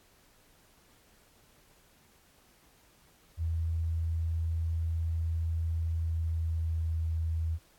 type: tone with pitch glide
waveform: sine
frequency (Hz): 82.1 to 81.2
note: E2 to E2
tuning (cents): -6 to -26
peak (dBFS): -28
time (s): 3.37-7.59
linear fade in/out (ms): 50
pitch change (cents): -20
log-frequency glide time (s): 5.83-6.99
effects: pink hiss -63 dBFS RMS until 7.78 s + AAC 64 kbps